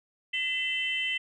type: tone cluster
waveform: sine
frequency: 2026 / 2659 / 3074 Hz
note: B6 / E7 / G7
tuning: +44 / +14 / -35 cents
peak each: -31 dBFS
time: 0.33-1.18 s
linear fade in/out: 10 ms
effects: tanh soft clip ceiling -19 dBFS